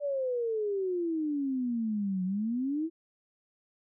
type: exponential two-way sweep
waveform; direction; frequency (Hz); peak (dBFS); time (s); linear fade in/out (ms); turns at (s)
sine; down then up; 587.3 to 181.4 to 335.2; -28; 0-2.9; 50; 2.24
effects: none